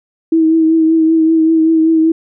sine tone with vibrato, 322 Hz, E4, 41 cents flat, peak -7 dBFS, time 0.32-2.12 s, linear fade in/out 5 ms, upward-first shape triangle, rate 5.2 Hz, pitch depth 31 cents each way, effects none

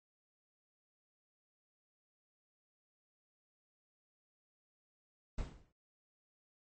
brown noise with exponential decay, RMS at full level -36 dBFS, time 5.38-5.72 s, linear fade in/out 5 ms, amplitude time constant 73 ms, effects MP3 32 kbps

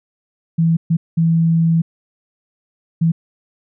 sine tone bursts at uneven times, 164.81 Hz, E3, in tune, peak -11 dBFS, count 4, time 0.58-0.77 / 0.9-0.97 / 1.17-1.82 / 3.01-3.12 s, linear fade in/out 10 ms, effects none

